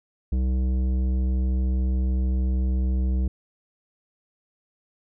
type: tone with tanh clipping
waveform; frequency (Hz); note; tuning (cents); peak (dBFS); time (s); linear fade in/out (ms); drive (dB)
sine; 63.8; C2; -43; -22; 0.32-3.28; 5; 12
effects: none